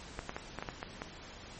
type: clicks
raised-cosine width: 0.5 ms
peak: -22 dBFS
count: 8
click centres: 0.191 / 0.294 / 0.365 / 0.587 / 0.625 / 0.688 / 0.829 / 1.019 s
effects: pink hiss -49 dBFS RMS until 1.59 s + MP3 32 kbps